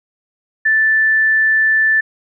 sine tone, 1760 Hz, A6, in tune, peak -10 dBFS, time 0.65-2.01 s, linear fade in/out 10 ms, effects none

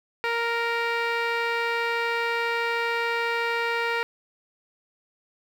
15% pulse tone with low-pass filter, 466.2 Hz, A#4, in tune, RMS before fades -26 dBFS, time 0.24-4.03 s, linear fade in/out 0 ms, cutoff 2900 Hz, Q 3.6, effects 8-bit

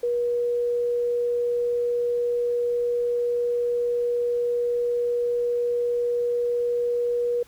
sine tone, 480.9 Hz, B4, 46 cents flat, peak -21 dBFS, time 0.03-7.43 s, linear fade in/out 5 ms, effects pink hiss -54 dBFS RMS until 7.47 s

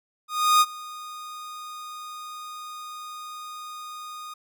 45% pulse tone with ADSR envelope, 1233 Hz, D#6, 16 cents flat, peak -14 dBFS, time 0.28-4.34 s, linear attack 330 ms, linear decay 41 ms, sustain -22 dB, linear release 8 ms, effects none

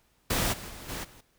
pink noise with level steps, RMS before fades -27 / -41 / -44 / -36 / -53 dBFS, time 0.3-1.21 s, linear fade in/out 5 ms, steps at 0.52 / 0.68 / 0.88 / 1.03 s, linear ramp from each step 20 ms, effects pink hiss -68 dBFS RMS until 1.38 s

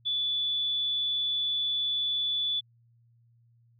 sine tone, 3461 Hz, A7, 29 cents flat, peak -26 dBFS, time 0.05-2.61 s, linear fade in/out 20 ms, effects added 117 Hz sine -60 dBFS peak until 3.79 s

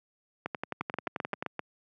two click trains, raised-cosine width 0.5 ms, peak -17 / -17 dBFS, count 12 / 7, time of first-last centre 0.46-1.425 / 0.81-1.593 s, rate 11.4 / 7.66 Hz, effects high-pass 150 Hz 12 dB/octave

